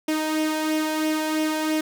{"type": "tone with flanger", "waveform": "sawtooth", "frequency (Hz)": 311.1, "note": "D#4", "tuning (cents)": 0, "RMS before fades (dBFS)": -24, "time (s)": [0.08, 1.81], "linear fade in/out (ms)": 5, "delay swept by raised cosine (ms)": [0.34, 1.24], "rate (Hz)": 3, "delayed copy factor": 0.5, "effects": []}